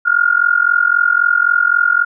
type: tone with amplitude modulation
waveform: sine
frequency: 1417 Hz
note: F6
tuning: 25 cents sharp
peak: -6 dBFS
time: 0.05-2.05 s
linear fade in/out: 20 ms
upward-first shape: sine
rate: 43.8 Hz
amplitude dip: 90%
effects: none